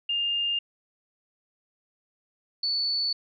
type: tone pair in turn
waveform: sine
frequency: 2812 / 4464 Hz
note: F7 / C#8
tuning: +11 / +11 cents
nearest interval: minor sixth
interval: 800 cents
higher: second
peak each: -24 dBFS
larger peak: neither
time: 0.09-0.59 / 2.63-3.13 s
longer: neither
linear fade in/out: 5 ms
effects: none